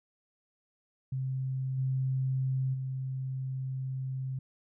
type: tone with level steps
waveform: sine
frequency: 131.6 Hz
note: C3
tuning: 10 cents sharp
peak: -30 / -27 / -32 dBFS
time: 1.12-4.39 s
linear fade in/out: 5 ms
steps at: 1.77 / 2.73 s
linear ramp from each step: 20 ms
effects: none